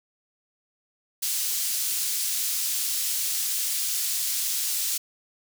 pink high-pass noise, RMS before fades -27 dBFS, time 1.22-4.98 s, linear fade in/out 10 ms, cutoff 5400 Hz, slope 12 dB/octave, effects none

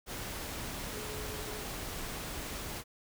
sine tone in noise, 425.4 Hz, G#4, 42 cents sharp, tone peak -45 dBFS, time 0.9-1.66 s, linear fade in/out 50 ms, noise pink, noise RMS -40 dBFS, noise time 0.06-2.84 s, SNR -8 dB, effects none

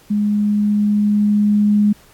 sine tone with level ramp, 207.7 Hz, G#3, in tune, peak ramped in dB -14 to -10 dBFS, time 0.1-1.93 s, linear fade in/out 10 ms, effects pink hiss -49 dBFS RMS until 2.13 s + AAC 64 kbps

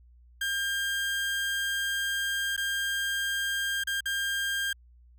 30% pulse tone with dropouts, 1600 Hz, G6, 35 cents sharp, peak -25 dBFS, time 0.41-4.73 s, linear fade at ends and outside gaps 5 ms, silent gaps 2.565-2.576 / 3.838-3.871 / 4.007-4.056 s, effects added 60 Hz sine -53 dBFS peak until 5.18 s

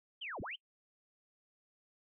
sine linear two-way sweep, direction down then up, 3249 to 34.65 to 3249 Hz, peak -40 dBFS, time 0.21-0.56 s, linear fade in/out 10 ms, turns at 0.41 s, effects noise-tail reverb RT60 0.1 s tail -26 dB re dry

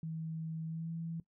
sine tone with pitch glide, 160.9 to 165.23 Hz, E3 to E3, -42 to +4 cents, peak -37 dBFS, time 0.03-1.2 s, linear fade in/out 2 ms, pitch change +46 cents, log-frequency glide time 0.66-0.91 s, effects noise-tail reverb RT60 0.1 s tail -17 dB re dry

